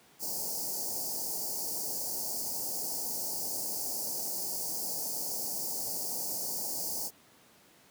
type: band-stop noise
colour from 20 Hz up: white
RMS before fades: -35 dBFS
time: 0.19-7.11 s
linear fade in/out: 50 ms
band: 920 to 4500 Hz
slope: 96 dB/octave
effects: pink hiss -60 dBFS RMS until 7.9 s + high-pass 150 Hz 12 dB/octave